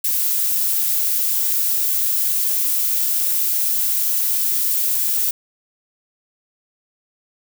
violet noise, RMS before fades -19 dBFS, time 0.04-5.31 s, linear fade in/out 5 ms, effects none

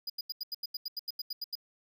square tone bursts, 4924 Hz, D#8, 19 cents flat, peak -34 dBFS, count 14, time 0.07-1.554 s, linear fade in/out 5 ms, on 28 ms, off 84 ms, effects none

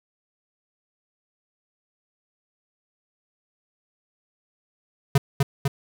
square tone with echo, 138.59 Hz, C#3, in tune, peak -14 dBFS, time 5.15-5.18 s, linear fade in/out 5 ms, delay 250 ms, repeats 2, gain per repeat -3 dB, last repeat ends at 5.68 s, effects none

